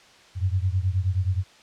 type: beating tone pair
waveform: sine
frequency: 89.8 / 99.3 Hz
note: F2 / G2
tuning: +49 / +23 cents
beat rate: 9.5 Hz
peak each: -23 / -25 dBFS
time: 0.35-1.44 s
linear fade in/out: 50 ms
effects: white hiss -52 dBFS RMS until 1.62 s + low-pass 5000 Hz 12 dB/octave